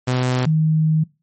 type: tone pair in turn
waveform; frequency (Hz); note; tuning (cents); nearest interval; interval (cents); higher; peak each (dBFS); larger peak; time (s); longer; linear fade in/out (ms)
sawtooth / sine; 126.6 / 157.06; B2 / D#3; +43 / +17; major third; 374; second; -13; neither; 0.07-0.46 / 0.46-1.04; second; 10
effects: noise-tail reverb RT60 0.3 s tail -23 dB re dry + MP3 32 kbps